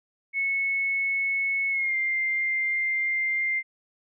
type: tone with pitch glide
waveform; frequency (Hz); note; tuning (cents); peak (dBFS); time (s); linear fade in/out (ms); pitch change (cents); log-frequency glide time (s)
sine; 2200 to 2099; C#7 to C7; -14 to +5; -23; 0.33-3.63; 50; -81; 1.7-1.96
effects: none